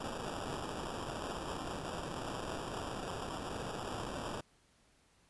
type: noise with sample-and-hold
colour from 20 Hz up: blue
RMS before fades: -41 dBFS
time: 0-4.41 s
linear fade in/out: 5 ms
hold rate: 2100 Hz
effects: pink hiss -69 dBFS RMS until 5.29 s + resampled to 24000 Hz